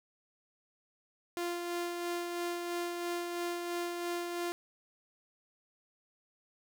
sawtooth tone with tremolo, 347.5 Hz, F4, 9 cents flat, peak -29 dBFS, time 1.37-4.52 s, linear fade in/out 0 ms, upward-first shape sine, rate 3 Hz, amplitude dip 35%, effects none

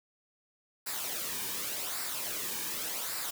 white noise with flanger, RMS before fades -36 dBFS, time 0.86-3.31 s, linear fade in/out 10 ms, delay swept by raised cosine 0.31 to 1.51 ms, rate 0.87 Hz, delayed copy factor -0.55, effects none

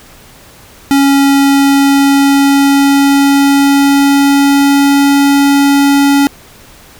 square tone with pitch glide, 277.5 to 280.6 Hz, C#4 to C#4, +2 to +21 cents, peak -6 dBFS, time 0.91-6.27 s, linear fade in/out 0 ms, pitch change +19 cents, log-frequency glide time 1.38-5.12 s, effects pink hiss -38 dBFS RMS until 6.99 s

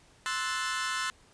sawtooth chord, F# half-diminished seventh, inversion second, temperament equal, 1046.5 / 1318.5 / 1480 / 1760 Hz, C6 / E6 / F#6 / A6, 0 / 0 / 0 / 0 cents, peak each -32 dBFS, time 0.26-1.1 s, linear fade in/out 0 ms, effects pink hiss -60 dBFS RMS until 1.33 s + resampled to 22050 Hz

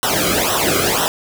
pink noise with flanger, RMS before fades -17 dBFS, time 0.03-1.08 s, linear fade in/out 0 ms, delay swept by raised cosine 0.43 to 1.13 ms, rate 2 Hz, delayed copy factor -1, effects none

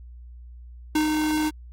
square tone with ADSR envelope, 307.4 Hz, D#4, 21 cents flat, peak -19 dBFS, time 0.95-1.51 s, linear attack 5 ms, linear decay 110 ms, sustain -3 dB, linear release 32 ms, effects added 60 Hz sine -40 dBFS peak until 1.72 s + AAC 48 kbps

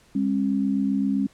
sine tone pair together, 202.3 / 270 Hz, G#3 / C#4, -45 / -45 cents, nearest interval perfect fourth, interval 500 cents, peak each -23 dBFS, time 0.15-1.27 s, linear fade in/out 5 ms, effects pink hiss -57 dBFS RMS until 1.33 s + low-pass 10000 Hz 12 dB/octave

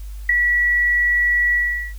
sine tone with ADSR envelope, 1941 Hz, B6, 31 cents flat, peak -8 dBFS, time 0.29-1.94 s, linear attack 6 ms, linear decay 5 ms, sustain -6 dB, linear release 400 ms, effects added 50 Hz sine -29 dBFS peak until 1.98 s + white hiss -50 dBFS RMS until 1.98 s

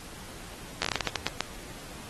slowing click train, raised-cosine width 0.2 ms, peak -9 dBFS, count 12, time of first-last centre 0.82-1.406 s, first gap 11 ms, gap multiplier 1.29, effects pink hiss -45 dBFS RMS until 2.09 s + AAC 32 kbps

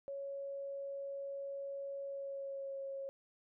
sine tone with pitch glide, 555 to 546.1 Hz, C#5 to C#5, +2 to -26 cents, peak -40 dBFS, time 0.08-3.09 s, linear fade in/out 0 ms, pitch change -28 cents, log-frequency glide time 2.05-2.79 s, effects none

